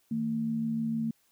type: tone pair together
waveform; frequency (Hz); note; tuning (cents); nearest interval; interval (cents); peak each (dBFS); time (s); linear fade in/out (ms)
sine; 160.3 / 226.7; E3 / A#3; -48 / -48; tritone; 600; -37 / -28; 0.11-1.11; 5
effects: white hiss -69 dBFS RMS until 1.31 s